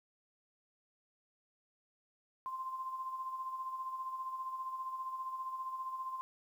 sine tone with tremolo, 1045 Hz, C6, 2 cents flat, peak -36 dBFS, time 2.46-6.21 s, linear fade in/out 0 ms, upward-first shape sine, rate 15 Hz, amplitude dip 50%, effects 11-bit

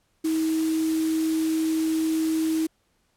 sine tone in noise, 319.2 Hz, D#4, 44 cents sharp, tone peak -21 dBFS, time 0.24-2.67 s, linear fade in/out 10 ms, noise white, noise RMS -37 dBFS, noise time 0.24-2.67 s, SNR +13 dB, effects pink hiss -69 dBFS RMS until 3.16 s + low-pass 12000 Hz 12 dB/octave

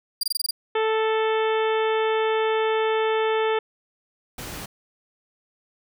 sawtooth tone bursts, 4790 Hz, D8, 33 cents sharp, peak -18 dBFS, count 7, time 0.21-0.509 s, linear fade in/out 5 ms, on 23 ms, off 23 ms
harmonic tone, 440 Hz, A4, in tune, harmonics 1 / 2 / 3 / 4 / 5 / 6 / 7 / 8, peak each -21 / -27 / -31 / -33 / -35 / -37 / -38 / -39 dBFS, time 0.75-3.59 s, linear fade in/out 5 ms
pink noise, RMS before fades -35 dBFS, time 4.38-4.66 s, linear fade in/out 5 ms
effects none

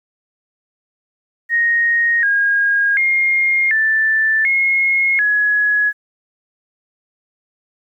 sine tone with pitch steps, 1867 / 1630 / 2130 / 1765 / 2159 / 1682 Hz, A#6 / G#6 / C7 / A6 / C#7 / G#6, +2 / -33 / +30 / +5 / -46 / +22 cents, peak -12 dBFS, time 1.49-5.93 s, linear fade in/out 50 ms, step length 740 ms, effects 9-bit

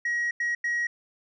sine tone bursts at uneven times, 1900 Hz, A#6, 33 cents sharp, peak -22 dBFS, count 3, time 0.05-0.31 / 0.4-0.55 / 0.64-0.87 s, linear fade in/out 5 ms, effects tanh soft clip ceiling -23 dBFS

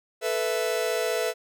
45% pulse chord, A suspended second, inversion none, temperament just, 440 / 495 / 660 Hz, A4 / B4 / E5, 0 / +4 / +2 cents, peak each -29 dBFS, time 0.21-1.34 s, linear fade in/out 50 ms, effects none

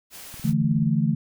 white noise, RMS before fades -41 dBFS, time 0.1-0.54 s, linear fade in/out 50 ms
clicks, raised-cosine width 5 ms, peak -31 dBFS, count 12, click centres 0.342 / 0.397 / 0.445 / 0.497 / 0.528 / 0.617 / 0.648 / 0.714 / 0.759 / 0.79 / 0.827 / 0.868 s
sine chord, D suspended second, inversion none, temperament just, 146.83 / 165.19 / 220.2 Hz, D3 / E3 / A3, 0 / +4 / +2 cents, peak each -23 dBFS, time 0.44-1.15 s, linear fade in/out 10 ms
effects none

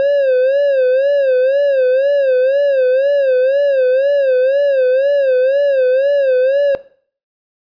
triangle tone with vibrato, 538 Hz, C5, 48 cents sharp, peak -8 dBFS, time 0-6.75 s, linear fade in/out 0 ms, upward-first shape sine, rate 2 Hz, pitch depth 110 cents each way, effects noise-tail reverb RT60 0.5 s tail -17 dB re dry + resampled to 11025 Hz

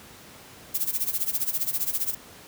violet noise with tremolo, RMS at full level -24 dBFS, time 0.74-2.15 s, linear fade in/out 10 ms, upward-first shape sine, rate 15 Hz, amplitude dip 85%, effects pink hiss -47 dBFS RMS until 2.47 s + high-pass 80 Hz 12 dB/octave

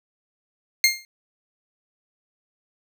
20% pulse tone with exponential decay, 2120 Hz, C7, 22 cents sharp, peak -6 dBFS, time 0.84-1.05 s, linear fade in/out 1 ms, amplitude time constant 45 ms, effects none

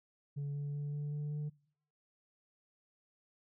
sine tone with pitch steps, 142.7 / 143.94 / 145.19 / 146.46 / 147.73 / 149.02 Hz, D3 / D3 / D3 / D3 / D3 / D3, -49 / -34 / -19 / -4 / +11 / +26 cents, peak -33 dBFS, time 0.36-1.5 s, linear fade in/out 20 ms, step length 190 ms, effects noise-tail reverb RT60 0.6 s tail -25 dB re dry + tanh soft clip ceiling -35 dBFS

